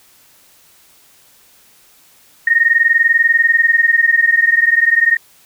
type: tone pair together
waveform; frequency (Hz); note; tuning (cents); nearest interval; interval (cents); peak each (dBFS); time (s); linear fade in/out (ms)
sine; 1842.7 / 1863; A#6 / A#6; -21 / -2; unison; 19; -12; 2.47-5.17; 5
effects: white hiss -49 dBFS RMS until 5.45 s